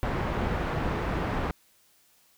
pink low-pass noise, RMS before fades -29 dBFS, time 0.03-1.51 s, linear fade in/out 0 ms, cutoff 1600 Hz, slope 12 dB/octave, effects white hiss -63 dBFS RMS until 2.37 s

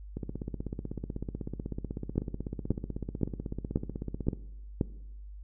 two click trains, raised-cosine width 3 ms, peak -13 / -22 dBFS, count 6 / 68, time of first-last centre 2.18-4.812 / 0.17-4.331 s, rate 1.9 / 16.1 Hz, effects noise-tail reverb RT60 0.9 s tail -19 dB re dry + added 50 Hz sine -42 dBFS peak until 5.43 s

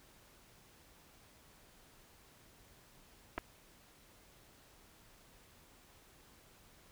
clicks, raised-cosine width 0.5 ms, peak -23 dBFS, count 2, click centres 3.379 / 3.382 s, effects pink hiss -63 dBFS RMS until 6.91 s

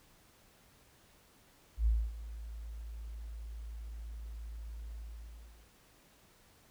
sine tone with ADSR envelope, 55.5 Hz, A1, 16 cents sharp, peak -24 dBFS, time 1.77-5.72 s, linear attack 93 ms, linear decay 250 ms, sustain -17 dB, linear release 770 ms, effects pink hiss -64 dBFS RMS until 6.7 s

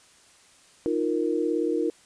sine chord, Eb suspended second, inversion none, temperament equal, 311.1 / 349.2 / 466.2 Hz, Eb4 / F4 / Bb4, 0 / 0 / 0 cents, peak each -27 dBFS, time 0.86-1.9 s, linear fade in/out 0 ms, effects white hiss -56 dBFS RMS until 2.05 s + resampled to 22050 Hz

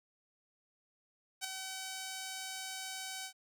5% pulse tone with ADSR envelope, 761 Hz, F#5, 48 cents sharp, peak -22 dBFS, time 1.41-3.33 s, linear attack 35 ms, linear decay 4 ms, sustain -7 dB, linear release 82 ms, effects none

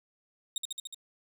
25% pulse tone with echo, 3720 Hz, A#7, 4 cents flat, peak -26 dBFS, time 0.56-0.58 s, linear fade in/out 2 ms, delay 73 ms, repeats 5, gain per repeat -2 dB, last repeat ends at 0.945 s, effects none

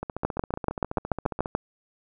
two click trains, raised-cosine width 1 ms, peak -17 / -9 dBFS, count 22 / 10, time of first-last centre 0.03-1.459 / 0.25-1.551 s, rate 14.7 / 6.92 Hz, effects none

